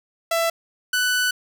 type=tone pair in turn; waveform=sawtooth; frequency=666 / 1491.9 Hz; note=E5 / F#6; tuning=+18 / +14 cents; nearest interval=octave + major second; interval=1396 cents; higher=second; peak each=-15 dBFS; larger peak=neither; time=0.31-0.5 / 0.93-1.31 s; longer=second; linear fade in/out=5 ms; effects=none